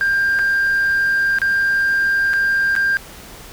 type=tone with dropouts; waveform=sine; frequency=1594 Hz; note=G6; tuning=28 cents sharp; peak=-12 dBFS; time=0.01-2.97 s; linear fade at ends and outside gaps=0 ms; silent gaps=0.389-0.393 / 1.386-1.417 / 2.333-2.337 / 2.753-2.763 s; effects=tanh soft clip ceiling -12 dBFS + pink hiss -38 dBFS RMS until 3.52 s